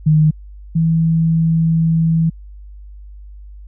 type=tone pair in turn; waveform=sine; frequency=154.4 / 163.25 Hz; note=D#3 / E3; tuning=-13 / -17 cents; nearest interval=minor second; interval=96 cents; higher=second; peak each=-8 / -11 dBFS; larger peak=first; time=0.06-0.31 / 0.75-2.3 s; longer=second; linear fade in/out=10 ms; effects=added 50 Hz sine -33 dBFS peak until 3.67 s